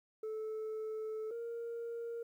sine tone pair in turn, 436.1 / 466 Hz, A4 / A#4, -15 / -1 cents, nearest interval minor second, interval 114 cents, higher second, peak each -35 / -37 dBFS, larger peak first, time 0.23-1.31 / 1.31-2.23 s, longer first, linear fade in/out 5 ms, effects tanh soft clip ceiling -37 dBFS + 12-bit

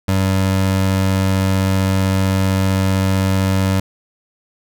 25% pulse tone, 95.6 Hz, G2, 43 cents flat, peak -10 dBFS, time 0.08-3.8 s, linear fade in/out 5 ms, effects none

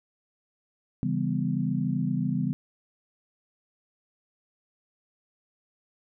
sine chord, C# half-diminished seventh, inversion none, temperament just, 138.59 / 166.31 / 199.57 / 249.5 Hz, C#3 / E3 / G3 / B3, 0 / +16 / +31 / +18 cents, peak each -30 dBFS, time 1.03-2.53 s, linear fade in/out 0 ms, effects none

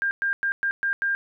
sine tone bursts at uneven times, 1600 Hz, G6, 35 cents sharp, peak -21 dBFS, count 6, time 0.02-0.11 / 0.22-0.33 / 0.43-0.52 / 0.63-0.71 / 0.83-0.93 / 1.02-1.15 s, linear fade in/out 0 ms, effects none

